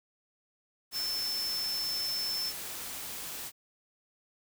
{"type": "tone in noise", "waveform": "sine", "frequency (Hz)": 5300, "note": "E8", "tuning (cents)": 9, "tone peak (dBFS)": -31, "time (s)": [0.92, 2.53], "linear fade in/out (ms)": 50, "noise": "white", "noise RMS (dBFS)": -40, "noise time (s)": [0.91, 3.52], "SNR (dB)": 6, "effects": []}